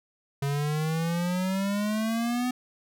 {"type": "exponential sweep", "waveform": "square", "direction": "up", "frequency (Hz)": [138.59, 252.6], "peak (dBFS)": -26, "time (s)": [0.42, 2.51], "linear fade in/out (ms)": 5, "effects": []}